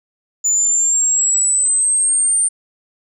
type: exponential sweep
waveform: sine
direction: up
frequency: 6980 to 8950 Hz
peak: -10 dBFS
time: 0.44-2.49 s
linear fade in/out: 20 ms
effects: tanh soft clip ceiling -11 dBFS